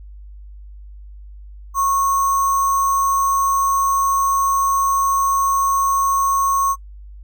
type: tone with sample-and-hold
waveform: sine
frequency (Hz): 1097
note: C#6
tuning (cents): -18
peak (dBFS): -15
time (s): 1.74-6.76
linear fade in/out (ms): 50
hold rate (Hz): 7350
effects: noise-tail reverb RT60 0.1 s tail -21 dB re dry + added 50 Hz sine -35 dBFS peak until 7.23 s